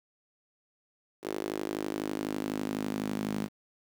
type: tone with high-pass filter sweep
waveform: sawtooth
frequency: 52 Hz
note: G#1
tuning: 3 cents sharp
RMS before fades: -34 dBFS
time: 1.22-3.49 s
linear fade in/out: 50 ms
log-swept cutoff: 370 to 210 Hz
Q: 3.2
effects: 9-bit